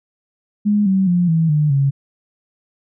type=tone with pitch steps; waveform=sine; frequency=207.4 / 191.29 / 176.43 / 162.72 / 150.08 / 138.42 Hz; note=G#3 / G3 / F3 / E3 / D3 / C#3; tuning=-2 / -42 / +18 / -22 / +38 / -2 cents; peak=-12 dBFS; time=0.65-1.91 s; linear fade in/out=20 ms; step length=210 ms; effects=none